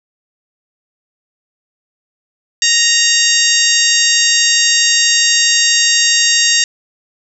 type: harmonic tone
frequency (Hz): 932.3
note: A#5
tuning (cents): 0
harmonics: 2 / 3 / 4 / 5 / 6 / 7 / 8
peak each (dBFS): -17 / -17 / -17 / -17 / -17 / -17 / -17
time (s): 2.62-6.64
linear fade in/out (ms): 2
effects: none